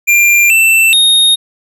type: tone with pitch steps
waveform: square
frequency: 2385 / 2670 / 3716 Hz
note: D7 / E7 / A#7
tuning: +26 / +22 / -6 cents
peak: -6 dBFS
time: 0.07-1.36 s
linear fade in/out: 20 ms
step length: 430 ms
effects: none